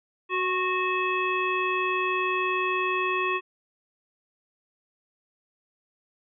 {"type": "harmonic tone with a mistuned harmonic", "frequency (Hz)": 370, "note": "F#4", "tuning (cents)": 0, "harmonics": [1, 3, 5, 7, 9], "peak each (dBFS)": [-29, -27, -33, -29, -41], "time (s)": [0.29, 3.41], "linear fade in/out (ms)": 50, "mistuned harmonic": 3, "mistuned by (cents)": -26, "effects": []}